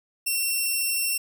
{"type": "tone", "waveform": "5% pulse", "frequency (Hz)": 2713, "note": "E7", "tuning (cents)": 49, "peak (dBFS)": -14, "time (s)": [0.26, 1.18], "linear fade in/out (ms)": 10, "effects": []}